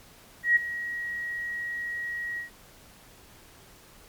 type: tone with ADSR envelope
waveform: sine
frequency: 1902 Hz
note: A#6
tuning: 34 cents sharp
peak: -15 dBFS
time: 0.43-2.5 s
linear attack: 130 ms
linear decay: 14 ms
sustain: -15 dB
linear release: 120 ms
effects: pink hiss -53 dBFS RMS until 4.08 s + MP3 96 kbps